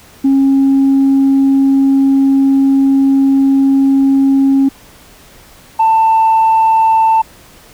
sine tone pair in turn, 272.1 / 890.7 Hz, C#4 / A5, -32 / +21 cents, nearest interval octave + major sixth, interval 2053 cents, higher second, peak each -5 dBFS, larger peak neither, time 0.24-4.69 / 5.79-7.22 s, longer first, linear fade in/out 10 ms, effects tanh soft clip ceiling -4 dBFS + pink hiss -41 dBFS RMS until 7.73 s

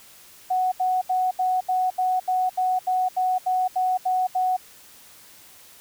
sine tone bursts, 740 Hz, F#5, in tune, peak -19 dBFS, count 14, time 0.5-4.568 s, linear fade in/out 10 ms, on 220 ms, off 76 ms, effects white hiss -49 dBFS RMS until 5.8 s

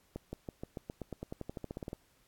accelerating click train, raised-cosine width 2 ms, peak -26 dBFS, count 19, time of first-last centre 0.16-1.931 s, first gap 170 ms, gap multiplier 0.93, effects pink hiss -69 dBFS RMS until 2.27 s + AAC 64 kbps

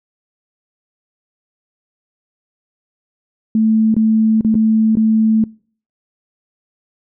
sine tone with dropouts, 220 Hz, A3, in tune, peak -10 dBFS, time 3.55-5.44 s, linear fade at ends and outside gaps 2 ms, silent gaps 3.943-3.965 / 4.41-4.447 / 4.544-4.552 / 4.954-4.97 s, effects noise-tail reverb RT60 0.5 s tail -26 dB re dry

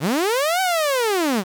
sawtooth linear two-way sweep, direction up then down, 122.1 to 769 to 173.8 Hz, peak -14 dBFS, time 0-1.44 s, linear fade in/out 50 ms, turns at 0.61 s, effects 7-bit

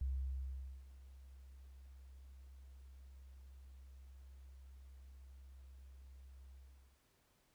sine tone with ADSR envelope, 66 Hz, C2, 16 cents sharp, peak -35 dBFS, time 0.01-7 s, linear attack 4 ms, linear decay 820 ms, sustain -19 dB, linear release 440 ms, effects pink hiss -75 dBFS RMS until 7.54 s

